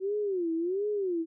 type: tone with vibrato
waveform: sine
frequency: 370 Hz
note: F#4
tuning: in tune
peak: -27 dBFS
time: 0-1.26 s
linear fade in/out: 50 ms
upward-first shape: sine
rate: 1.4 Hz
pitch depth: 220 cents each way
effects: none